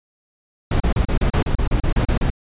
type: noise bursts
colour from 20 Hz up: brown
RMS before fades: -17 dBFS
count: 13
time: 0.71-2.302 s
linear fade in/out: 5 ms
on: 92 ms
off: 33 ms
effects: resampled to 8000 Hz